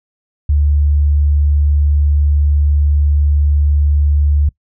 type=tone; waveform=sine; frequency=73 Hz; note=D2; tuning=10 cents flat; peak=-9 dBFS; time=0.49-4.49 s; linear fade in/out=5 ms; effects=noise-tail reverb RT60 0.1 s tail -22 dB re dry